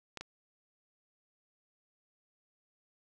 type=clicks; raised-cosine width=0.2 ms; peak=-24 dBFS; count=2; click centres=0.173 / 0.21 s; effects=none